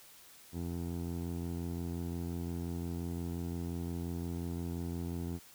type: tone with low-pass filter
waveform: 15% pulse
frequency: 85.7 Hz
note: F2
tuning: 32 cents flat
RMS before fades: -38 dBFS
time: 0.52-5.4 s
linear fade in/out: 50 ms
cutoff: 510 Hz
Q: 0.64
effects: white hiss -57 dBFS RMS until 5.54 s